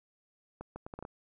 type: accelerating click train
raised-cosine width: 1 ms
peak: -28 dBFS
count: 7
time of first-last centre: 0.61-1.051 s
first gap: 150 ms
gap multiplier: 0.7
effects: none